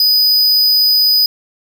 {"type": "tone", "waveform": "square", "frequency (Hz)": 4978, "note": "D#8", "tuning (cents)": 0, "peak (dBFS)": -9, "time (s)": [0, 1.26], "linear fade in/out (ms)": 2, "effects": ["7-bit"]}